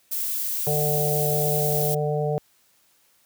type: noise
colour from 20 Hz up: violet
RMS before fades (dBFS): -27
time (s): 0.11-1.95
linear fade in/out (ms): 10
type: harmonic tone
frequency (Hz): 149.2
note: D3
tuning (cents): +28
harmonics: 1 / 3 / 4 / 5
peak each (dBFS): -25 / -26 / -29 / -31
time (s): 0.67-2.38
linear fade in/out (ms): 0
effects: white hiss -62 dBFS RMS until 3.25 s + high-pass 60 Hz 12 dB/octave